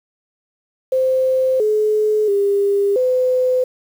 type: tone with pitch steps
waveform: sine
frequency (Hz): 520 / 427.2 / 401.6 / 508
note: C5 / G#4 / G4 / B4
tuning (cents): -11 / +49 / +42 / +49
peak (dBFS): -13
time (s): 0.92-3.64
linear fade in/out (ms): 5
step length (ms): 680
effects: 7-bit

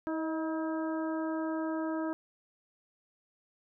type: harmonic tone with a mistuned harmonic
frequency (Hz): 320.3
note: E4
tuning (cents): -50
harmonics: 1 / 2 / 3 / 4 / 5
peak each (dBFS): -32 / -38 / -42 / -44 / -46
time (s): 0.07-2.13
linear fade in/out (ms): 0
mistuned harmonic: 2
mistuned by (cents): -29
effects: none

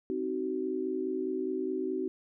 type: chord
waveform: sine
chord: C diminished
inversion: none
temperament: equal with one note detuned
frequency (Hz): 261.6 / 311.1 / 376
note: C4 / Eb4 / Gb4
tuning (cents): 0 / 0 / +28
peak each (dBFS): -36 / -36 / -32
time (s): 0.1-2.08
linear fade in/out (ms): 0
effects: none

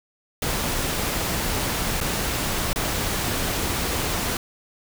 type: noise with dropouts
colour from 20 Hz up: pink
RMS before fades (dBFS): -25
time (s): 0.42-4.37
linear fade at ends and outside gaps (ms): 2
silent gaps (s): 2.004-2.011 / 2.731-2.759
effects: none

